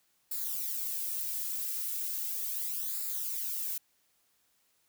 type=noise with flanger; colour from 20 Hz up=violet; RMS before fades=-35 dBFS; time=0.31-3.78 s; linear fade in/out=5 ms; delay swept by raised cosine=0.33 to 2.73 ms; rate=0.37 Hz; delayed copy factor=-0.65; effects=white hiss -72 dBFS RMS until 4.88 s